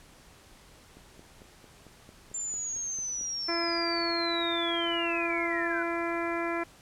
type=click train; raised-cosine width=2 ms; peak=-37 dBFS; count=11; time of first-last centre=0.97-3.212 s; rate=4.46 Hz
type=linear sweep; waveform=sine; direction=down; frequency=7270 to 1456 Hz; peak=-31 dBFS; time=2.34-5.83 s; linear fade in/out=5 ms
type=harmonic tone; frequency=338.3 Hz; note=E4; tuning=45 cents sharp; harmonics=1 / 2 / 3 / 4 / 5 / 6 / 7; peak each=-32 / -35 / -37 / -38 / -39 / -40 / -40 dBFS; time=3.48-6.64 s; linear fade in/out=10 ms
effects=pink hiss -55 dBFS RMS until 6.81 s + low-pass 11000 Hz 12 dB/octave